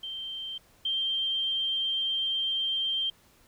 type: tone pair in turn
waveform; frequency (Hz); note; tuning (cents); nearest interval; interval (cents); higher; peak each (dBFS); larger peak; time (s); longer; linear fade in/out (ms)
sine; 3136 / 3156; G7 / G7; 0 / +11; unison; 11; second; -34 / -26; second; 0.03-0.58 / 0.85-3.1; second; 5
effects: pink hiss -61 dBFS RMS until 3.47 s